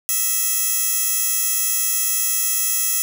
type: tone with high-pass filter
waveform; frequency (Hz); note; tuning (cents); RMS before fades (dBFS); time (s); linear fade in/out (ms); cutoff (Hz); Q
15% pulse; 654; E5; -14; -20; 0.09-3.02; 0; 8900; 0.71
effects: none